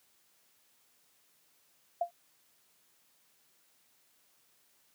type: tone with exponential decay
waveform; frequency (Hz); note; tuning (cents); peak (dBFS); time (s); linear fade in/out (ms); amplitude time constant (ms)
sine; 693; F5; -14; -24; 2.01-2.11; 5; 21
effects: white hiss -69 dBFS RMS until 4.94 s + high-pass 100 Hz 12 dB/octave